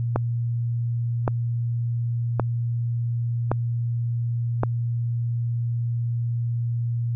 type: click train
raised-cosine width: 1 ms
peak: -7 dBFS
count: 5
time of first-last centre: 0.16-4.634 s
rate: 0.894 Hz
effects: added 118 Hz sine -22 dBFS peak until 7.15 s